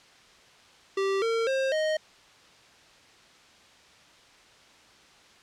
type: tone with pitch steps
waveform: square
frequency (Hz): 390 / 455.8 / 532.8 / 622.7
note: G4 / A#4 / C5 / D#5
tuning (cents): -9 / -39 / +31 / +1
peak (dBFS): -25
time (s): 0.97-1.97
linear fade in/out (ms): 5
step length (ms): 250
effects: white hiss -55 dBFS RMS until 5.42 s + low-pass 5000 Hz 12 dB/octave